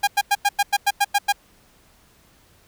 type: tone bursts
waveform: sawtooth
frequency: 810 Hz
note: G#5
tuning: 43 cents flat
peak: -11 dBFS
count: 10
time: 0.03-1.325 s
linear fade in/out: 10 ms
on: 44 ms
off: 95 ms
effects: pink hiss -56 dBFS RMS until 2.67 s